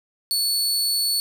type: tone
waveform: sawtooth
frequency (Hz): 4435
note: C#8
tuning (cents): 0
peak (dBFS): -17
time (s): 0.31-1.2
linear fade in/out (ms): 0
effects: 8-bit